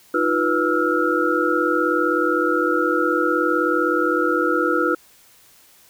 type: tone cluster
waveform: sine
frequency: 313.2 / 352.6 / 490.5 / 1317 / 1413 Hz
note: D#4 / F4 / B4 / E6 / F6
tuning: +11 / +17 / -12 / -2 / +20 cents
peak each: -23 dBFS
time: 0.14-4.95 s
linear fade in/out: 5 ms
effects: white hiss -52 dBFS RMS until 5.89 s